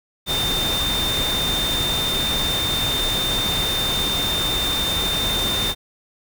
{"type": "tone in noise", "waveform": "sine", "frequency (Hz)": 3612, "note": "A7", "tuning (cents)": 45, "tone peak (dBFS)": -21, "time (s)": [0.26, 5.75], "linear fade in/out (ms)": 50, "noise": "pink", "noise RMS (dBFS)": -25, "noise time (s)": [0.26, 5.75], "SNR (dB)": 1, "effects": []}